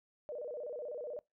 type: tone with vibrato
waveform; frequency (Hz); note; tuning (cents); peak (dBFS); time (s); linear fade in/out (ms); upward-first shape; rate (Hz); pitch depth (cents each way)
sine; 540; C#5; -45; -39; 0.29-1.19; 0; square; 16; 180
effects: noise-tail reverb RT60 0.2 s tail -23 dB re dry